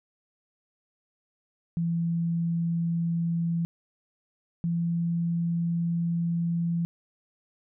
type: tone pair in turn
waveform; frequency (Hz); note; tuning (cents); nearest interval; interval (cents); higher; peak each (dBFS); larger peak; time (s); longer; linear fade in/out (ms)
sine; 168.2 / 169.37; E3 / E3; +35 / +47; unison; 12; second; -24; neither; 1.77-3.65 / 4.64-6.85; second; 0
effects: none